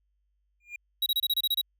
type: tone with exponential growth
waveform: triangle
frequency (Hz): 2413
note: D7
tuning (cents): +46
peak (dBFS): -31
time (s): 0.6-0.76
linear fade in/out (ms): 5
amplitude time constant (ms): 33
type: tone bursts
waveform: square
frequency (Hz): 3848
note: B7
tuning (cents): -46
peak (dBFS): -24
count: 9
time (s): 1.02-1.614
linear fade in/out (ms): 5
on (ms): 42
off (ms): 27
effects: added 50 Hz sine -70 dBFS peak until 1.79 s